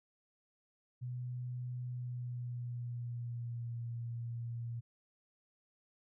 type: tone with pitch glide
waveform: sine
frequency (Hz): 124 to 117.58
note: B2 to A#2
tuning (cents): +7 to +15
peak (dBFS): -38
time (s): 1.01-4.81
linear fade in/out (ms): 20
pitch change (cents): -92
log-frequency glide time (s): 1.86-3.79
effects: none